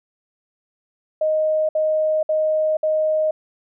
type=tone bursts; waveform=sine; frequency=622.3 Hz; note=D#5; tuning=in tune; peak=-16 dBFS; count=4; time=1.21-3.31 s; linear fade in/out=5 ms; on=480 ms; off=60 ms; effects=none